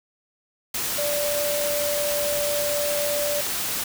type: tone in noise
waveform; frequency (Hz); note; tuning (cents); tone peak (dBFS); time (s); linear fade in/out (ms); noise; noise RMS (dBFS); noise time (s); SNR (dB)
sine; 584; D5; -10; -24; 0.98-3.41; 5; white; -27; 0.74-3.84; 0
effects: none